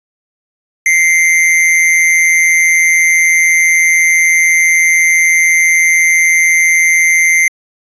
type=tone with amplitude modulation; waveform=square; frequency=2088 Hz; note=C7; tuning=4 cents flat; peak=-5 dBFS; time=0.86-7.48 s; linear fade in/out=2 ms; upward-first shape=sine; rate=166 Hz; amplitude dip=55%; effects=resampled to 22050 Hz